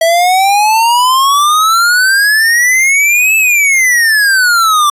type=exponential two-way sweep; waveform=square; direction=up then down; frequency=650 to 2637 to 1159 Hz; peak=-7 dBFS; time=0.01-4.9 s; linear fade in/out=5 ms; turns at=3.36 s; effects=resampled to 32000 Hz